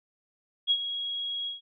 sine tone with ADSR envelope, 3308 Hz, G#7, 8 cents flat, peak -19 dBFS, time 0.67-1.61 s, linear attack 38 ms, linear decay 60 ms, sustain -11 dB, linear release 140 ms, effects none

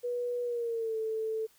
sine tone with pitch glide, 486.6 to 441.1 Hz, B4 to A4, -26 to +4 cents, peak -30 dBFS, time 0.03-1.47 s, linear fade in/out 20 ms, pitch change -170 cents, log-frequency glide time 0.43-0.97 s, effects white hiss -64 dBFS RMS until 1.58 s

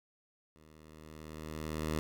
10% pulse tone with level ramp, 77.78 Hz, D#2, in tune, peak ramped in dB -51 to -23 dBFS, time 0.56-1.99 s, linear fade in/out 0 ms, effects none

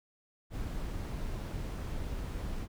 brown noise, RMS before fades -37 dBFS, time 0.5-2.68 s, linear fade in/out 50 ms, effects none

